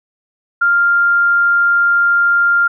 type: tone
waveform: sine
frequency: 1396.9 Hz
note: F6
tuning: in tune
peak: -9 dBFS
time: 0.61-2.68 s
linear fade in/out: 10 ms
effects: none